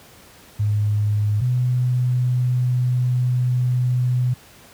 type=tone pair in turn; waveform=sine; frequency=104.7 / 124.91 Hz; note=G#2 / B2; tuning=+15 / +20 cents; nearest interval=minor third; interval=305 cents; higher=second; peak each=-16 dBFS; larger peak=neither; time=0.59-1.41 / 1.41-4.34 s; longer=second; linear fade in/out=10 ms; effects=pink hiss -47 dBFS RMS until 4.73 s + high-pass 60 Hz 12 dB/octave